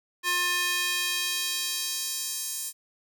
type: tone with high-pass filter sweep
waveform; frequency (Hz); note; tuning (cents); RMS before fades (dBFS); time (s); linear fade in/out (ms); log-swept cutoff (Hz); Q
square; 355.3; F4; +30; -29; 0.23-2.73; 50; 1500 to 7900; 1.1
effects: none